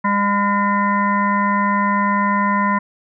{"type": "harmonic tone", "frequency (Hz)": 202.3, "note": "G#3", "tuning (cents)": -45, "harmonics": [1, 3, 5, 7, 9, 10], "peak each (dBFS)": [-19, -29, -17, -28, -25, -29], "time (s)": [0.04, 2.79], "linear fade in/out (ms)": 10, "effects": []}